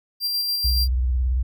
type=tone with tremolo; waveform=45% pulse; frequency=4725 Hz; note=D8; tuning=10 cents sharp; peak=-20 dBFS; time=0.2-0.88 s; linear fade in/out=50 ms; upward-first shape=square; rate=7 Hz; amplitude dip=25%
type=tone with vibrato; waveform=sine; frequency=62.7 Hz; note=B1; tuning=27 cents sharp; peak=-18 dBFS; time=0.64-1.43 s; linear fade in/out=10 ms; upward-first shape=triangle; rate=18 Hz; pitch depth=170 cents each way
effects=none